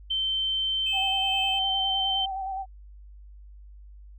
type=tone; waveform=sine; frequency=3100 Hz; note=G7; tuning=20 cents flat; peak=-24 dBFS; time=0.1-2.26 s; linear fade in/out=10 ms
type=tone with tremolo; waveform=triangle; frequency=2601 Hz; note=E7; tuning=24 cents flat; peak=-28 dBFS; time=0.86-1.59 s; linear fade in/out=5 ms; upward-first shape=triangle; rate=2.3 Hz; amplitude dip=50%
type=tone with vibrato; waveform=sine; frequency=769 Hz; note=G5; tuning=33 cents flat; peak=-29 dBFS; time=0.92-2.66 s; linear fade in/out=50 ms; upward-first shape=square; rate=9.7 Hz; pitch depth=28 cents each way
effects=added 50 Hz sine -44 dBFS peak until 4.18 s